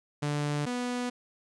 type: tone pair in turn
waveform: sawtooth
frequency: 146.83 / 246.1 Hz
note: D3 / B3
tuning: 0 / -6 cents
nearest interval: major sixth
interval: 894 cents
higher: second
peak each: -24 / -26 dBFS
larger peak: first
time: 0.22-0.66 / 0.66-1.1 s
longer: neither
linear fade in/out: 10 ms
effects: resampled to 22050 Hz + 11-bit